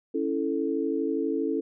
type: chord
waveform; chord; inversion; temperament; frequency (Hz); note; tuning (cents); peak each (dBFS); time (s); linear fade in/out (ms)
sine; A major; first; equal; 277.2 / 329.6 / 440; C#4 / E4 / A4; 0 / 0 / 0; -29; 0.14-1.61; 10
effects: none